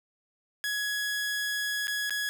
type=tone with dropouts; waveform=sawtooth; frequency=1676 Hz; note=G#6; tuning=15 cents sharp; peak=-25 dBFS; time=0.64-2.29 s; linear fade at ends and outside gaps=0 ms; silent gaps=1.871-1.88 / 2.096-2.106 s; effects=none